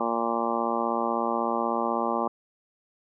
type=harmonic tone; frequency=116.2 Hz; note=A#2; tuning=5 cents flat; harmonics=2 / 3 / 4 / 5 / 6 / 7 / 8 / 9 / 10; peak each=-32 / -33 / -34 / -32 / -35 / -31 / -35 / -32 / -33 dBFS; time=0-2.28 s; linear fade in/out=5 ms; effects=none